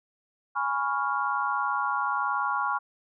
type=chord; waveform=sine; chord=C# dominant seventh; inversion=second; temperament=equal; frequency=830.6 / 987.8 / 1108.7 / 1396.9 Hz; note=G#5 / B5 / C#6 / E#6; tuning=0 / 0 / 0 / 0 cents; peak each=-31 / -32 / -29 / -30 dBFS; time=0.55-2.79 s; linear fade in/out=20 ms; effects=none